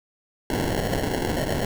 white noise with sample-and-hold, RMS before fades -25 dBFS, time 0.5-1.65 s, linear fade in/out 2 ms, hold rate 1225 Hz, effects none

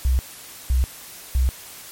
sine tone bursts, 63.6 Hz, C2, 48 cents flat, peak -15 dBFS, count 3, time 0.05-1.49 s, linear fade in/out 0 ms, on 140 ms, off 510 ms, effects white hiss -40 dBFS RMS until 1.91 s + MP3 64 kbps

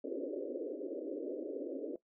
pink band-pass noise, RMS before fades -40 dBFS, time 0.04-1.96 s, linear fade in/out 5 ms, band 270 to 580 Hz, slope 96 dB/octave, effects noise-tail reverb RT60 0.1 s tail -17 dB re dry

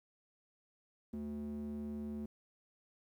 square tone with band-pass filter, 73.42 Hz, D2, in tune, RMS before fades -42 dBFS, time 1.13-2.26 s, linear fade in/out 5 ms, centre 260 Hz, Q 8.7, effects 12-bit

